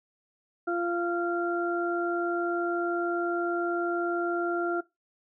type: harmonic tone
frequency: 345.8 Hz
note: F4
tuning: 17 cents flat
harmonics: 1 / 2 / 4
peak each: -28 / -33 / -31 dBFS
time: 0.67-4.81 s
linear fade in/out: 10 ms
effects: noise-tail reverb RT60 0.2 s tail -20 dB re dry